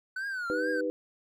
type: tone with vibrato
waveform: triangle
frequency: 1496 Hz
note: F#6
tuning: 19 cents sharp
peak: -30 dBFS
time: 0.16-0.81 s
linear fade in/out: 5 ms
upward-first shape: triangle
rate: 2.3 Hz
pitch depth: 160 cents each way
type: chord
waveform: sine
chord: Eb augmented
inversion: none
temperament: equal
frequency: 311.1 / 392 / 493.9 Hz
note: Eb4 / G4 / B4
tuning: 0 / 0 / 0 cents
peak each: -33 / -36 / -30 dBFS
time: 0.5-0.9 s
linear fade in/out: 0 ms
effects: none